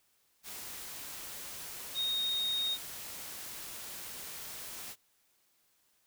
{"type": "tone in noise", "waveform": "sine", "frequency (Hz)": 3721, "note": "A#7", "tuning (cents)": -4, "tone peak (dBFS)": -30, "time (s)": [1.94, 2.78], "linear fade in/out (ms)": 50, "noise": "white", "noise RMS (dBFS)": -44, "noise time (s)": [0.43, 4.96], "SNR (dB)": 11, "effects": ["white hiss -72 dBFS RMS until 6.06 s"]}